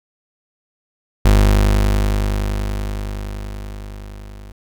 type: tone with level ramp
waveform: 35% pulse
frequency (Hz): 50.6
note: G#1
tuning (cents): -44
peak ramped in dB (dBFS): -6 to -33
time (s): 1.25-4.52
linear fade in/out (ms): 5
effects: none